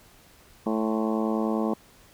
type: harmonic tone with a mistuned harmonic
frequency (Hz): 110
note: A2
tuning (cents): 0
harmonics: 2 / 3 / 4 / 5 / 6 / 7 / 8 / 9 / 10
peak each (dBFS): -26 / -30 / -32 / -34 / -36 / -37 / -38 / -39 / -40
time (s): 0.66-1.74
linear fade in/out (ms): 5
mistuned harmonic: 9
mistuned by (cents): +68
effects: pink hiss -55 dBFS RMS until 2.13 s